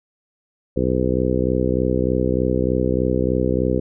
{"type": "harmonic tone", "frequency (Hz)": 63.3, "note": "B1", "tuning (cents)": 43, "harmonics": [1, 2, 3, 4, 5, 6, 7, 8], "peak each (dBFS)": [-25, -25, -25, -25, -25, -25, -25, -25], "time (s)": [0.76, 3.8], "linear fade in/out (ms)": 10, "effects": []}